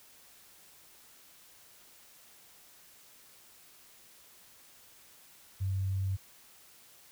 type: tone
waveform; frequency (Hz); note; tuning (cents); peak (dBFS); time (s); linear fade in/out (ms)
sine; 96; G2; -36; -29; 5.6-6.17; 20
effects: white hiss -58 dBFS RMS until 7.11 s

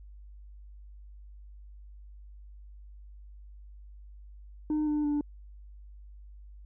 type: tone with pitch steps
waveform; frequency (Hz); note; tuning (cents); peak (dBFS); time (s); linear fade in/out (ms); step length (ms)
sine; 304.5 / 298.9 / 293.4; D#4 / D4 / D4; -37 / +31 / -2; -23; 4.7-5.21; 2; 170
effects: tanh soft clip ceiling -25 dBFS + added 50 Hz sine -46 dBFS peak until 6.65 s

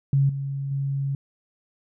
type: tone with level steps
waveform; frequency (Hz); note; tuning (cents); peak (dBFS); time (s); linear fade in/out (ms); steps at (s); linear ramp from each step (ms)
sine; 138.2; C#3; -5; -16 / -26 / -23; 0.13-1.15; 2; 0.29 / 0.71; 5
effects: none

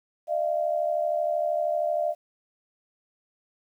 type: tone pair together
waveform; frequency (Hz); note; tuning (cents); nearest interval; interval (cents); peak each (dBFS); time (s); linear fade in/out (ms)
sine; 610 / 682.9; D#5 / F5; -34 / -39; major second; 195; -26; 0.27-2.15; 50
effects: 10-bit

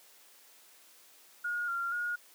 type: tone with pitch steps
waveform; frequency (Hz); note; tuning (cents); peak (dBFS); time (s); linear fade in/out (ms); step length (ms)
sine; 1434 / 1384 / 1436; F6 / F6 / F6; +45 / -16 / +48; -31; 1.44-2.16; 10; 240
effects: white hiss -59 dBFS RMS until 2.34 s + high-pass 300 Hz 12 dB/octave

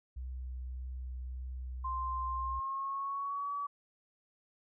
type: tone with vibrato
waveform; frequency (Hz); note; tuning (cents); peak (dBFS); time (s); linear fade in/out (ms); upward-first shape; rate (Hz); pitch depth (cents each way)
sine; 63.3; B1; +43; -38; 0.16-2.6; 10; triangle; 1.7; 13
type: tone with pitch glide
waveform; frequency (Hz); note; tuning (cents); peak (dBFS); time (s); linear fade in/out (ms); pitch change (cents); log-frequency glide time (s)
sine; 1046.5 to 1141.2; C6 to C#6; 0 to +50; -34; 1.84-3.67; 10; +150; 2.26-3.54
effects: none

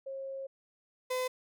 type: tone pair in turn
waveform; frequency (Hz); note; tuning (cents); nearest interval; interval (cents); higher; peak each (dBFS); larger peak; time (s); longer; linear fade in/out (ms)
sine / 35% pulse; 540 / 508.6; C#5 / C5; -45 / -49; minor second; 104; first; -37 / -29; second; 0.06-0.47 / 1.1-1.28; first; 10
effects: none

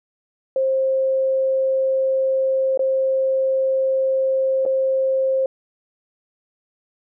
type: tone with dropouts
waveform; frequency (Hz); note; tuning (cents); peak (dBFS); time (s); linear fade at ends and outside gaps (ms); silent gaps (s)
sine; 530; C5; +22; -16; 0.56-5.46; 2; 2.775-2.793 / 4.653-4.661
effects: none

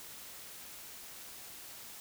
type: silence
effects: white hiss -49 dBFS RMS until 2 s

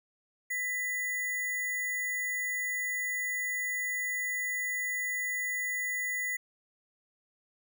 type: tone with sample-and-hold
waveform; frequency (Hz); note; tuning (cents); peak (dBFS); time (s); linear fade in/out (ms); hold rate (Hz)
sine; 1980; B6; +4; -30; 0.5-6.37; 10; 8820
effects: none

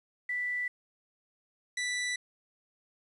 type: tone pair in turn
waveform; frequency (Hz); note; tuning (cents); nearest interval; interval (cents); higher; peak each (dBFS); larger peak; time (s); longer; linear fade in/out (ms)
sine / sawtooth; 1974 / 1974; B6 / B6; -1 / -1; unison; 0; neither; -30 / -27; second; 0.29-0.68 / 1.77-2.16; neither; 5
effects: resampled to 24000 Hz + 10-bit

